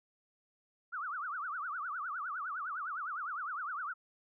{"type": "tone with vibrato", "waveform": "sine", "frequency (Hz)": 1306, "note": "E6", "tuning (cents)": -17, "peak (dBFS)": -36, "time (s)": [0.92, 3.94], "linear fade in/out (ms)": 20, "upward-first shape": "triangle", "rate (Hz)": 9.8, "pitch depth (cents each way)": 290, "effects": []}